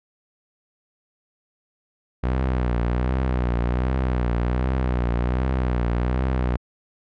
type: tone with vibrato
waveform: sawtooth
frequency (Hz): 61.9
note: B1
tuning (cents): +5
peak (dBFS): -16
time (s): 2.23-6.57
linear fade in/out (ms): 10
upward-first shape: triangle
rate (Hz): 1.3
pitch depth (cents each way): 99
effects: low-pass 2000 Hz 12 dB/octave